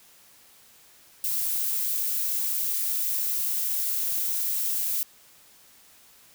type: noise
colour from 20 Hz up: violet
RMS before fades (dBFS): -27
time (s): 1.24-5.03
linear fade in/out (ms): 0
effects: white hiss -55 dBFS RMS until 6.34 s